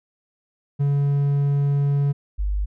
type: tone pair in turn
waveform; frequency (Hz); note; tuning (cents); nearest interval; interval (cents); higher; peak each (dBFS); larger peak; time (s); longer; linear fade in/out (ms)
triangle / sine; 141.8 / 50.13; C#3 / G1; +40 / +39; octave + tritone; 1801; first; -15 / -20; first; 0.79-2.13 / 2.38-2.66; first; 20
effects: none